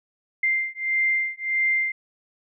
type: beating tone pair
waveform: sine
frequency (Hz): 2093 / 2094.6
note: C7 / C7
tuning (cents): 0 / +1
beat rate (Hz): 1.6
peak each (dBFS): -24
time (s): 0.43-1.92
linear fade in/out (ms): 5
effects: none